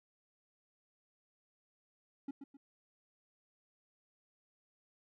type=tone with echo; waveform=triangle; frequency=277.2 Hz; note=C#4; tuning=in tune; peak=-36 dBFS; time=2.28-2.31 s; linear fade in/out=5 ms; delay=130 ms; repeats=2; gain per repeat=-8 dB; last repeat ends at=2.57 s; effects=none